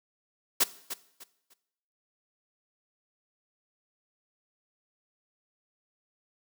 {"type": "noise with echo", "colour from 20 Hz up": "white", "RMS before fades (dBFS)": -22, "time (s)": [0.6, 0.64], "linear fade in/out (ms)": 10, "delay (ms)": 300, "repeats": 3, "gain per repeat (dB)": -12, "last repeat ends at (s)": 1.54, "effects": ["noise-tail reverb RT60 0.8 s tail -17 dB re dry", "high-pass 200 Hz 12 dB/octave"]}